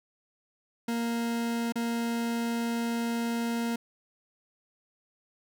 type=tone with dropouts; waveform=40% pulse; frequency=233.1 Hz; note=A#3; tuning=in tune; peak=-27 dBFS; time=0.88-3.76 s; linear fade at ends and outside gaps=5 ms; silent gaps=1.723-1.756 s; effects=none